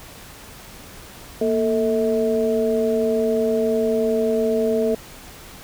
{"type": "tone cluster", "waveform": "sine", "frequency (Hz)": [232.9, 444.5, 645], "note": ["A#3", "A4", "E5"], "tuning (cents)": [-1, 18, -38], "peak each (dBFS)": [-23, -19, -24], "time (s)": [1.41, 4.95], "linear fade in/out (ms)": 5, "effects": ["pink hiss -41 dBFS RMS until 5.63 s"]}